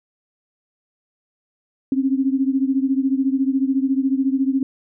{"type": "beating tone pair", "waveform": "sine", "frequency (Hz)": [264.4, 278.4], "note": ["C4", "C#4"], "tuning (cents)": [18, 8], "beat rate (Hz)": 14, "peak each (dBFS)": [-18, -21], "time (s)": [1.92, 4.63], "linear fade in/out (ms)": 2, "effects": []}